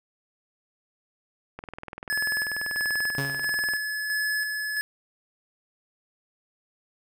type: click train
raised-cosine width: 0.5 ms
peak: -22 dBFS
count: 45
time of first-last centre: 1.59-3.736 s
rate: 20.5 Hz
type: tone with tremolo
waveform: square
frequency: 1711 Hz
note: A6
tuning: 49 cents flat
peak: -25 dBFS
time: 2.1-4.81 s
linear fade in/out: 0 ms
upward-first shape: square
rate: 1.5 Hz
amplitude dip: 35%
type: tone with exponential decay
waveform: sawtooth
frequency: 138.59 Hz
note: C#3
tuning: in tune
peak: -21 dBFS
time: 3.18-3.61 s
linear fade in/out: 2 ms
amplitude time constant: 92 ms
effects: none